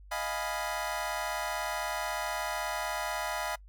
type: chord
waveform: 25% pulse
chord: F half-diminished seventh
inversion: third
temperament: equal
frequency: 622.3 / 698.5 / 830.6 / 987.8 Hz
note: Eb5 / F5 / Ab5 / Cb6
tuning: 0 / 0 / 0 / 0 cents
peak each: -34 dBFS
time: 0.11-3.56 s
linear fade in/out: 10 ms
effects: noise-tail reverb RT60 0.1 s tail -24 dB re dry + added 49 Hz sine -49 dBFS peak until 3.68 s